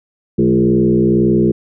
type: tone with frequency modulation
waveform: sine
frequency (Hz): 277.2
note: C#4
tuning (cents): 0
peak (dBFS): -9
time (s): 0.38-1.52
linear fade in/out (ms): 10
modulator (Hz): 62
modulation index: 2.2
effects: none